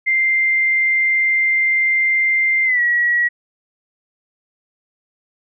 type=tone with pitch glide; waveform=sine; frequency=2093 to 1919.3 Hz; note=C7 to B6; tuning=0 to -50 cents; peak=-13 dBFS; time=0.06-3.29 s; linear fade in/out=20 ms; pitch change=-150 cents; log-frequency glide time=2.65-2.81 s; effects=none